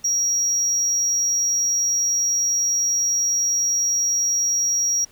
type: tone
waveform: sine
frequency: 5670 Hz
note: F8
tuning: 25 cents sharp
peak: -15 dBFS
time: 0.04-5.05 s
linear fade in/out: 10 ms
effects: tanh soft clip ceiling -17 dBFS + pink hiss -53 dBFS RMS until 5.11 s